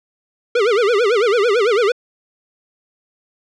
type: tone with vibrato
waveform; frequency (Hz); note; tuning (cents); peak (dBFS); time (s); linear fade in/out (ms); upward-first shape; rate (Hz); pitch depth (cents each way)
square; 440; A4; 0; -13; 0.55-1.92; 5; sine; 9; 210
effects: low-pass 4000 Hz 12 dB/octave

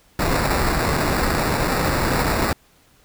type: noise with sample-and-hold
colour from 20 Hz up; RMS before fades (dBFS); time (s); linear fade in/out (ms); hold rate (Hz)
pink; -20; 0.19-2.53; 2; 3150
effects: pink hiss -56 dBFS RMS until 3.04 s

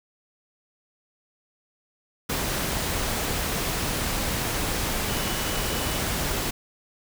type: tone in noise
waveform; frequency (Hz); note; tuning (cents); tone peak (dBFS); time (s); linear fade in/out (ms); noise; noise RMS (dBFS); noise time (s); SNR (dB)
sine; 2960; F#7; 0; -38; 5.09-5.98; 10; pink; -27; 2.29-6.51; -14
effects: none

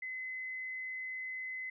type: tone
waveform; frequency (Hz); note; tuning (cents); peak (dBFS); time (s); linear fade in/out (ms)
sine; 2036; C7; -48; -38; 0.02-1.7; 5
effects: none

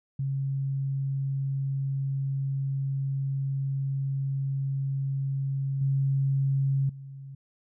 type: tone with level steps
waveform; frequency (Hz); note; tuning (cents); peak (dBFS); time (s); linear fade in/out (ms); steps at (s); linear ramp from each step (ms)
sine; 136.6; C#3; -25; -26 / -22 / -39; 0.19-7.35; 5; 5.81 / 6.89; 5
effects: none

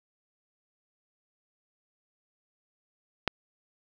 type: click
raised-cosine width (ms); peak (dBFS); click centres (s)
0.3; -8; 3.277
effects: none

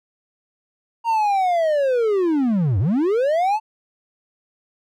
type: linear two-way sweep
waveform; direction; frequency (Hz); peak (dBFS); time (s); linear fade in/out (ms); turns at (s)
triangle; down then up; 937 to 86.9 to 894; -14; 1.04-3.6; 50; 2.79
effects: none

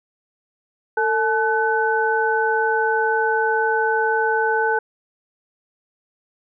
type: tone cluster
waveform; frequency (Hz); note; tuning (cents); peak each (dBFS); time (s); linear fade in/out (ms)
sine; 449 / 862 / 1506; A4 / A5 / F#6; +35 / -36 / +30; -21; 0.97-4.79; 5
effects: none

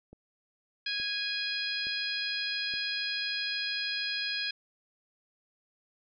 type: click train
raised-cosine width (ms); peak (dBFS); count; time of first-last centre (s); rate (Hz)
2; -36; 4; 0.13-2.739; 1.15
type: harmonic tone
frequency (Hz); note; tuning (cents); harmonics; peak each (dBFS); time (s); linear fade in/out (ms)
827; G#5; -8; 2 / 3 / 4 / 5 / 6; -37 / -37 / -37 / -37 / -37; 0.86-4.51; 5
effects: none

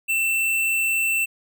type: tone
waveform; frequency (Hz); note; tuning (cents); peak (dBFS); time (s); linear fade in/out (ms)
square; 2679; E7; +27; -20; 0.08-1.26; 20
effects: none

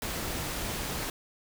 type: noise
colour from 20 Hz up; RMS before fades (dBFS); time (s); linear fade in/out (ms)
pink; -34; 0.02-1.1; 2
effects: none

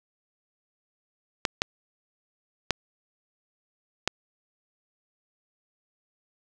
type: clicks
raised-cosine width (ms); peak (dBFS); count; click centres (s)
0.2; -5; 4; 1.452 / 1.619 / 2.707 / 4.076
effects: none

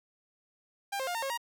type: tone with pitch steps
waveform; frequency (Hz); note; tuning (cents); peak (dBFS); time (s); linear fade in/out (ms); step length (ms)
sawtooth; 797 / 529 / 708 / 913 / 543 / 945; G5 / C5 / F5 / A#5 / C#5 / A#5; +28 / +19 / +23 / -36 / -36 / +23; -28; 0.92-1.376; 10; 76
effects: none

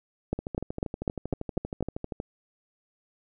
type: two click trains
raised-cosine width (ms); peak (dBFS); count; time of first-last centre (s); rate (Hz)
2; -19 / -13; 24 / 7; 0.39-2.201 / 0.33-1.826; 12.7 / 4.01
effects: none

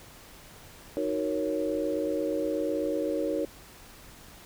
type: chord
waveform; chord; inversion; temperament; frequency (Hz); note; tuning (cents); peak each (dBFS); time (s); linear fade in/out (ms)
sine; D# minor seventh; none; equal; 311.1 / 370 / 466.2 / 554.4; D#4 / F#4 / A#4 / C#5; 0 / 0 / 0 / 0; -31 / -35 / -32 / -31; 0.97-3.45; 0
effects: pink hiss -50 dBFS RMS until 4.45 s

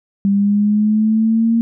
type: linear sweep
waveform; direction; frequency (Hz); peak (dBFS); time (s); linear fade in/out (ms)
sine; up; 197.6 to 231.2; -11; 0.25-1.61; 0
effects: none

